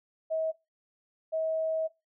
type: tone pair in turn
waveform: sine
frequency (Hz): 640 / 640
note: D#5 / D#5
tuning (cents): +49 / +49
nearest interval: unison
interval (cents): 0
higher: neither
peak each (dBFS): -27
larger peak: neither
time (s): 0.3-0.52 / 1.32-1.88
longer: second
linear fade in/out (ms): 20
effects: noise-tail reverb RT60 0.2 s tail -17 dB re dry